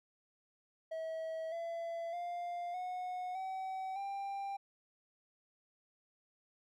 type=tone with pitch steps; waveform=triangle; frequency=645 / 672 / 700.1 / 729.4 / 760 / 791.8 Hz; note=E5 / E5 / F5 / F#5 / F#5 / G5; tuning=-38 / +33 / +4 / -25 / +46 / +17 cents; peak=-36 dBFS; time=0.91-4.57 s; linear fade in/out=10 ms; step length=610 ms; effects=none